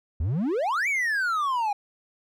triangle exponential two-way sweep, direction up then down, 70.3 to 2349 to 798 Hz, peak -21 dBFS, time 0.2-1.73 s, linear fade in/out 5 ms, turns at 0.88 s, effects none

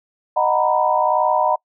sine chord, B major seventh, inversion first, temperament just, 617.4 / 740.8 / 926 / 987.8 Hz, D#5 / F#5 / A#5 / B5, -14 / +2 / -12 / 0 cents, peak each -20 dBFS, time 0.36-1.56 s, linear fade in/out 10 ms, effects noise-tail reverb RT60 0.1 s tail -26 dB re dry

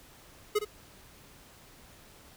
square tone with echo, 420.7 Hz, G#4, 22 cents sharp, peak -24 dBFS, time 0.55-0.59 s, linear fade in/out 10 ms, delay 60 ms, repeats 1, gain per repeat -9 dB, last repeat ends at 0.65 s, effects pink hiss -55 dBFS RMS until 2.36 s

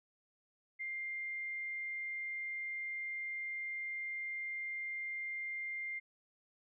sine tone, 2100 Hz, C7, 6 cents sharp, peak -38 dBFS, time 0.79-6 s, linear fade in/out 20 ms, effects none

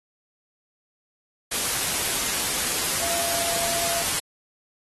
sine tone in noise, 682 Hz, F5, 41 cents flat, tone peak -31 dBFS, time 3.01-4.03 s, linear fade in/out 10 ms, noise white, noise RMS -25 dBFS, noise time 1.51-4.2 s, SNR -9 dB, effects AAC 32 kbps

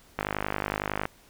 click train, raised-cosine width 0.5 ms, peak -12 dBFS, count 45, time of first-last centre 0.19-1.054 s, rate 50.9 Hz, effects pink hiss -57 dBFS RMS until 1.29 s

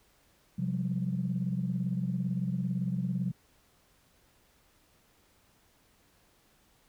sine chord, C suspended fourth, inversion none, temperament equal with one note detuned, 130.81 / 178.18 / 196 Hz, C3 / F3 / G3, 0 / +35 / 0 cents, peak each -33 / -31 / -35 dBFS, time 0.58-3.32 s, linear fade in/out 10 ms, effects tanh soft clip ceiling -20 dBFS + pink hiss -66 dBFS RMS until 6.88 s

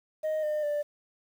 sine tone with pitch steps, 622.3 / 605.3 / 588.7 Hz, D#5 / D#5 / D5, 0 / -48 / +4 cents, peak -24 dBFS, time 0.23-0.83 s, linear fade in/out 20 ms, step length 200 ms, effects tanh soft clip ceiling -26 dBFS + 9-bit

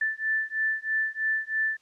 sine beating tone pair, 1760 / 1763.1 Hz, A6 / A6, 0 / +3 cents, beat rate 3.1 Hz, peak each -28 dBFS, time 0.01-1.77 s, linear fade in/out 5 ms, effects white hiss -65 dBFS RMS until 1.81 s + low-pass 6000 Hz 12 dB/octave

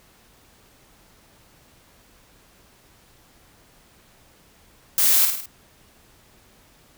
blue noise with echo, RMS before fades -18 dBFS, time 4.98-5.25 s, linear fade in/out 0 ms, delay 52 ms, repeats 4, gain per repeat -5 dB, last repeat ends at 5.458 s, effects pink hiss -55 dBFS RMS until 6.97 s

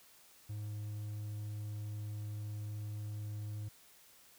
triangle tone, 105.2 Hz, G#2, 23 cents sharp, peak -37 dBFS, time 0.49-3.69 s, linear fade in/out 10 ms, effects white hiss -62 dBFS RMS until 4.38 s

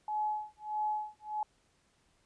sine tone with tremolo, 850 Hz, G#5, 40 cents sharp, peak -29 dBFS, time 0.08-1.43 s, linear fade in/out 2 ms, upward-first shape sine, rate 1.6 Hz, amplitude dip 100%, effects pink hiss -71 dBFS RMS until 2.25 s + resampled to 22050 Hz

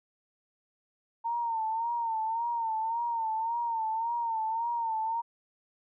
sine tone with vibrato, 912 Hz, A#5, 38 cents flat, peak -28 dBFS, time 1.24-5.22 s, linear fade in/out 20 ms, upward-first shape sine, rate 1.8 Hz, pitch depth 67 cents each way, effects none

